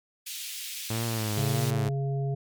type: high-pass noise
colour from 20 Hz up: pink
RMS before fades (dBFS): -37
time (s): 0.26-1.71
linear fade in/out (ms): 10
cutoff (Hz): 2600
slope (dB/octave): 24
type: tone with vibrato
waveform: sawtooth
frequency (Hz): 110.2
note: A2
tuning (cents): +3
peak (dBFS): -24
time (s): 0.9-1.89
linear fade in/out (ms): 5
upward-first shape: triangle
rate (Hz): 1.7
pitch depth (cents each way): 100
type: harmonic tone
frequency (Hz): 137.6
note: C#3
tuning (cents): -12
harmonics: 1 / 3 / 5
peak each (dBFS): -26 / -36 / -40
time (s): 1.37-2.35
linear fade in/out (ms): 10
effects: MP3 96 kbps